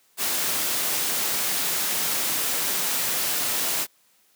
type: noise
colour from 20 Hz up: white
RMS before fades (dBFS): -25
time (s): 0.17-3.87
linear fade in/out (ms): 50
effects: white hiss -62 dBFS RMS until 4.35 s + high-pass 150 Hz 12 dB/octave